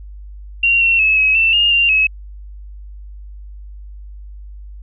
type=tone with pitch steps; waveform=sine; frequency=2758 / 2719 / 2591 / 2557 / 2673 / 2833 / 2779 / 2571 Hz; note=F7 / F7 / E7 / D#7 / E7 / F7 / F7 / E7; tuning=-22 / -47 / -30 / +47 / +23 / +24 / -9 / -44 cents; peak=-10 dBFS; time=0.63-2.07 s; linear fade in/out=5 ms; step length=180 ms; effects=added 50 Hz sine -31 dBFS peak until 4.82 s